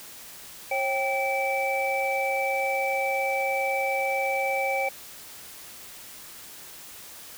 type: tone cluster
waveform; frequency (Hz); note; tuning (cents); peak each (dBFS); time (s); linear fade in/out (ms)
sine; 542 / 784 / 2313; C#5 / G5 / D7; -39 / 0 / -27; -28; 0.71-4.89; 5
effects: white hiss -44 dBFS RMS until 7.37 s